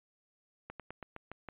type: slowing click train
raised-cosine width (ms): 0.5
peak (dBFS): -28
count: 7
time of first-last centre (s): 0.7-1.487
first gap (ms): 97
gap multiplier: 1.12
effects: resampled to 8000 Hz